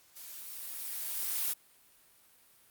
blue noise with level ramp, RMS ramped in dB -48 to -31 dBFS, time 0.15-1.54 s, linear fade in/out 20 ms, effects white hiss -63 dBFS RMS until 2.7 s + Opus 48 kbps

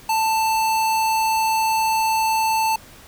square tone, 885 Hz, A5, 10 cents sharp, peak -18 dBFS, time 0.09-2.76 s, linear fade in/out 5 ms, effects pink hiss -45 dBFS RMS until 3.07 s

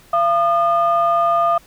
sine tone pair together, 682.5 / 1216 Hz, F5 / D#6, -40 / -40 cents, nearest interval minor seventh, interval 1000 cents, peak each -15 / -15 dBFS, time 0.13-1.58 s, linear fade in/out 5 ms, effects tanh soft clip ceiling -7 dBFS + pink hiss -49 dBFS RMS until 1.66 s

